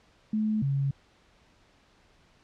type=tone pair in turn; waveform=sine; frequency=215.5 / 138.18 Hz; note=A3 / C#3; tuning=-36 / -5 cents; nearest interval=minor sixth; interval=769 cents; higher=first; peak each=-24 dBFS; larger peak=neither; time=0.33-0.62 / 0.62-0.91 s; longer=neither; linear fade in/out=5 ms; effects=pink hiss -62 dBFS RMS until 2.43 s + low-pass 5000 Hz 12 dB/octave